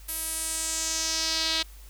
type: tone with band-pass filter sweep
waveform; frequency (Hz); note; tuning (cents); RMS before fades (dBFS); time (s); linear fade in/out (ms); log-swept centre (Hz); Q
sawtooth; 322.1; E4; -40; -29; 0.08-1.63; 10; 12000 to 3900; 2.8
effects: added 50 Hz sine -44 dBFS peak until 1.89 s + white hiss -54 dBFS RMS until 1.89 s